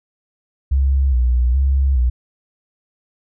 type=tone with vibrato; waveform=sine; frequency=64.4 Hz; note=C2; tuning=27 cents flat; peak=-12 dBFS; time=0.71-2.1 s; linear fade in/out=10 ms; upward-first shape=square; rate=1.2 Hz; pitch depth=86 cents each way; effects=none